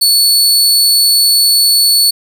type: tone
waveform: sawtooth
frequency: 4435 Hz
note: C#8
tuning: in tune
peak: -4 dBFS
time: 0.01-2.11 s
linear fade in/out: 10 ms
effects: none